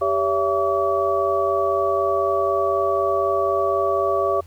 sine tone cluster, 394.2 / 564 / 668 / 1142 Hz, G4 / C#5 / E5 / D6, +10 / +30 / +23 / -49 cents, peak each -23 dBFS, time 0.01-4.41 s, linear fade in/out 10 ms, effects added 86 Hz sine -41 dBFS peak until 4.46 s + pink hiss -54 dBFS RMS until 4.46 s

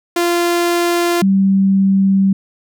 sawtooth / sine tone pair in turn, 345.8 / 194.07 Hz, F4 / G3, -17 / -17 cents, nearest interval minor seventh, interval 1000 cents, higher first, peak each -9 dBFS, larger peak neither, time 0.16-1.22 / 1.22-2.33 s, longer second, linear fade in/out 5 ms, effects none

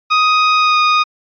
sawtooth tone with pitch glide, 1250 to 1237.1 Hz, D#6 to D#6, +8 to -10 cents, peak -6 dBFS, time 0.1-1.04 s, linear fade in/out 20 ms, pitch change -18 cents, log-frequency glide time 0.57-0.78 s, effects resampled to 11025 Hz

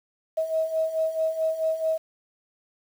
sine beating tone pair, 637 / 641.6 Hz, D#5 / E5, +41 / -47 cents, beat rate 4.6 Hz, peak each -29 / -24 dBFS, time 0.37-1.98 s, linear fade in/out 10 ms, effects 8-bit

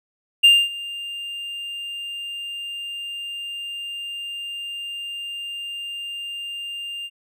triangle tone with ADSR envelope, 2800 Hz, F7, 4 cents sharp, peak -6 dBFS, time 0.43-7.1 s, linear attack 16 ms, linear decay 240 ms, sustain -21 dB, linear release 47 ms, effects none

